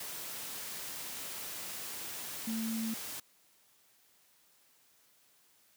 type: tone in noise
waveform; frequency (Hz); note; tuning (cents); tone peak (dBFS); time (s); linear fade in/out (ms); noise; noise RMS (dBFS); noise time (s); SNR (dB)
sine; 224; A3; +31; -33; 2.47-2.94; 5; white; -42; 0-3.2; +6
effects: white hiss -67 dBFS RMS until 5.76 s + high-pass 100 Hz 12 dB/octave